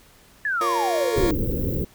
sine exponential sweep, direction down, 1769 to 289.9 Hz, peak -21 dBFS, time 0.45-1.35 s, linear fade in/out 2 ms
sawtooth chord, Bb minor, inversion second, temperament just, 349.6 / 466.2 / 559.4 Hz, F4 / Bb4 / Db5, +2 / 0 / +16 cents, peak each -24 / -24 / -26 dBFS, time 0.61-1.31 s, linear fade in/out 2 ms
pink band-stop noise, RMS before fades -24 dBFS, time 1.16-1.85 s, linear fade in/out 10 ms, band 530 to 16000 Hz, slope 96 dB/octave
effects pink hiss -53 dBFS RMS until 1.94 s

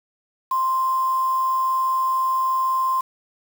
sine tone with quantisation, 1046.5 Hz, C6, in tune, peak -18 dBFS, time 0.51-3.01 s, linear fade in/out 5 ms, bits 6, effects none

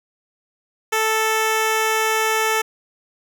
10% pulse tone, 440 Hz, A4, in tune, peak -9 dBFS, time 0.92-2.62 s, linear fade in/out 10 ms, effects none

